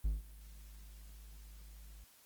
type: tone with ADSR envelope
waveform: triangle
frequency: 51.91 Hz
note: G#1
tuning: in tune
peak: -27 dBFS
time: 0.04-2.04 s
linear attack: 11 ms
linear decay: 170 ms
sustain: -22 dB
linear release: 3 ms
effects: white hiss -64 dBFS RMS until 2.25 s + Opus 32 kbps